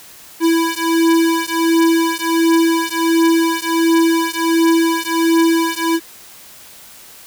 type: beating tone pair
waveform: square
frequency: 329.6 / 331 Hz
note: E4 / E4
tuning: 0 / +7 cents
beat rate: 1.4 Hz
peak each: -16 dBFS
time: 0.4-6 s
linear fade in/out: 50 ms
effects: white hiss -40 dBFS RMS until 7.26 s